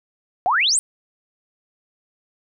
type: exponential sweep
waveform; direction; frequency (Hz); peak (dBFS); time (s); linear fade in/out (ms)
sine; up; 675 to 9397; -15; 0.46-0.79; 0
effects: none